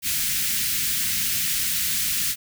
white band-stop noise, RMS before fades -24 dBFS, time 0.02-2.36 s, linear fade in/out 50 ms, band 230 to 1700 Hz, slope 24 dB/octave, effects none

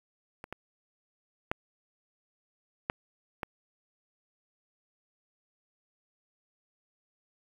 clicks, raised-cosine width 0.5 ms, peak -26 / -23 / -13 / -13 / -18 dBFS, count 5, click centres 0.441 / 0.526 / 1.515 / 2.899 / 3.432 s, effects 8-bit

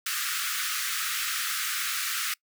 pink high-pass noise, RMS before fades -30 dBFS, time 0.06-2.34 s, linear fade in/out 5 ms, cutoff 1200 Hz, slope 96 dB/octave, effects noise-tail reverb RT60 0.1 s tail -24 dB re dry

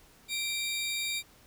sawtooth tone pair together, 2349 / 3728 Hz, D7 / A#7, 0 / -1 cents, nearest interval minor sixth, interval 799 cents, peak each -30 / -31 dBFS, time 0.28-1.23 s, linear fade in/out 50 ms, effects pink hiss -59 dBFS RMS until 1.46 s

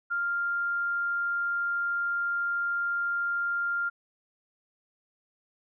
sine tone, 1396.9 Hz, F6, in tune, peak -26 dBFS, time 0.1-3.9 s, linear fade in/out 20 ms, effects none

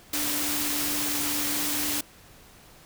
sine tone in noise, 293.7 Hz, D4, in tune, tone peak -34 dBFS, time 0.13-2.01 s, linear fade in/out 5 ms, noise white, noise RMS -28 dBFS, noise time 0.13-2.01 s, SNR -9 dB, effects pink hiss -52 dBFS RMS until 2.85 s

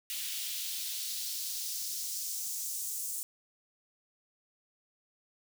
white noise with high-pass filter sweep, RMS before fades -37 dBFS, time 0.1-3.23 s, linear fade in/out 0 ms, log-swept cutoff 2900 to 7800 Hz, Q 1.6, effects none

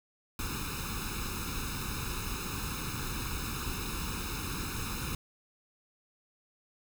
pink noise with comb filter, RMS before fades -36 dBFS, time 0.39-5.15 s, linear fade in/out 2 ms, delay 0.77 ms, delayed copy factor +1, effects none

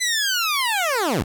15% pulse linear sweep, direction down, 2033 to 44.74 Hz, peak -13 dBFS, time 0-1.24 s, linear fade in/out 20 ms, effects 9-bit

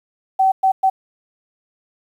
sine tone bursts at uneven times, 765 Hz, G5, 42 cents flat, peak -11 dBFS, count 3, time 0.39-0.52 / 0.63-0.72 / 0.83-0.9 s, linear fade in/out 10 ms, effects 8-bit

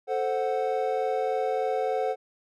triangle chord, F# diminished, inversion first, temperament equal, 440 / 523.3 / 740 Hz, A4 / C5 / F#5, 0 / 0 / 0 cents, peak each -27 dBFS, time 0.07-2.16 s, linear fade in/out 50 ms, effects none

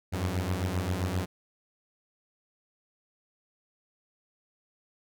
sawtooth beating tone pair, 87.6 / 95.2 Hz, F2 / F#2, +6 / +50 cents, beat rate 7.6 Hz, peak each -27 dBFS, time 0.12-1.26 s, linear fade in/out 20 ms, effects none

